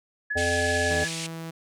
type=tone with tremolo; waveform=sine; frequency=1700 Hz; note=G#6; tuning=40 cents sharp; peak=-24 dBFS; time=0.3-1.08 s; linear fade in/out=10 ms; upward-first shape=triangle; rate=18 Hz; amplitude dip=45%
type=harmonic tone; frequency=86.2 Hz; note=F2; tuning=22 cents flat; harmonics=1 / 3 / 5 / 7 / 9; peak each=-30 / -34 / -30 / -28 / -32 dBFS; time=0.35-1.05 s; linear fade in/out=20 ms
type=band-pass noise; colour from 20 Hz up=pink; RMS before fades=-34 dBFS; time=0.37-1.27 s; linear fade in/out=10 ms; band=2100 to 9600 Hz; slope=48 dB/octave
type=tone; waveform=sawtooth; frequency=163.9 Hz; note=E3; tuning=10 cents flat; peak=-30 dBFS; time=0.9-1.51 s; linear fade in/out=10 ms
effects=none